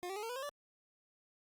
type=tone with pitch steps; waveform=25% pulse; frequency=356.7 / 386.7 / 419.3 / 454.6 / 492.9 / 534.4 / 579.5 Hz; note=F4 / G4 / G#4 / A#4 / B4 / C5 / D5; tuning=+37 / -24 / +17 / -43 / -3 / +36 / -23 cents; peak=-36 dBFS; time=0.03-0.492 s; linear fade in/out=0 ms; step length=66 ms; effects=Opus 48 kbps